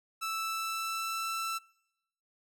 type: tone with pitch glide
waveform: sawtooth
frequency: 1318.5 to 1331.5 Hz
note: E6 to E6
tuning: 0 to +17 cents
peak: -29 dBFS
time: 0.21-1.59 s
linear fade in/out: 20 ms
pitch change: +17 cents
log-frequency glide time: 0.37-1.29 s
effects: noise-tail reverb RT60 0.9 s tail -25 dB re dry